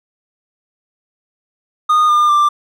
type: tone with pitch steps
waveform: triangle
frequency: 1229 / 1205.1 / 1181.7 Hz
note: D#6 / D6 / D6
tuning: -22 / +44 / +10 cents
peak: -7 dBFS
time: 1.89-2.49 s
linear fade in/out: 10 ms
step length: 200 ms
effects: none